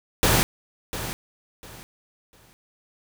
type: noise with echo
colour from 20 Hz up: pink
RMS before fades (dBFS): -19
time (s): 0.23-0.43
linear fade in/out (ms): 0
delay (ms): 700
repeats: 3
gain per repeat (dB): -12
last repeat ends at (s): 2.53
effects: none